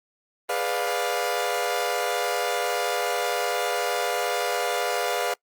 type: chord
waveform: sawtooth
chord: G# diminished seventh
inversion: none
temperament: equal with one note detuned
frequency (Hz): 415.3 / 493.9 / 587.3 / 705.3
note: G#4 / B4 / D5 / F5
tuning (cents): 0 / 0 / 0 / +17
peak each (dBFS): -28 / -25 / -27 / -24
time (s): 0.49-5.34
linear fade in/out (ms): 5
effects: noise-tail reverb RT60 0.1 s tail -25 dB re dry + Opus 24 kbps